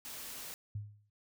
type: noise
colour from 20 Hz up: white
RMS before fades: -45 dBFS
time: 0.05-0.54 s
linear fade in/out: 0 ms
type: tone with exponential decay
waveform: sine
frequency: 103.83 Hz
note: G#2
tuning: in tune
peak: -34 dBFS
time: 0.75-1.1 s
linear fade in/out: 5 ms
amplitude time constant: 74 ms
effects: none